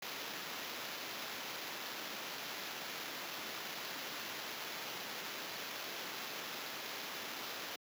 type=noise with sample-and-hold; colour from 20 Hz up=white; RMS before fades=-44 dBFS; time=0.02-7.76 s; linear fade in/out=5 ms; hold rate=8820 Hz; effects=high-pass 200 Hz 12 dB/octave